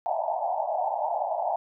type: band-pass noise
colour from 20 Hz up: pink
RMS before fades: -28 dBFS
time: 0.06-1.56 s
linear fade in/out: 0 ms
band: 610 to 910 Hz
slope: 96 dB/octave
effects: none